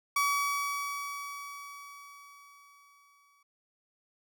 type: tone with exponential decay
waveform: 30% pulse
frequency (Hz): 1138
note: C#6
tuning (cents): +45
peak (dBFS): -22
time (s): 0.16-3.43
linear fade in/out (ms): 5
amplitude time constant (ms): 710
effects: none